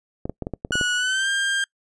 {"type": "clicks", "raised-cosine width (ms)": 2, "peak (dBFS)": -14, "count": 9, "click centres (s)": [0.255, 0.296, 0.423, 0.469, 0.537, 0.649, 0.708, 0.755, 0.812]}
{"type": "tone with pitch glide", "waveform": "30% pulse", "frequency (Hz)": [1465, 1597.6], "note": ["F#6", "G6"], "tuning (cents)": [-18, 32], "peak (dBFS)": -18, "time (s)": [0.72, 1.64], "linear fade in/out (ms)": 2, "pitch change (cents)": 150, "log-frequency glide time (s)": [0.96, 1.29]}
{"effects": ["noise-tail reverb RT60 0.1 s tail -25 dB re dry", "resampled to 22050 Hz"]}